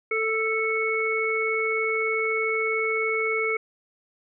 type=harmonic tone; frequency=441.6 Hz; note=A4; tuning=6 cents sharp; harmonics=1 / 3 / 5; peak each=-26 / -31 / -25 dBFS; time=0.11-3.57 s; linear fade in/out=5 ms; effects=none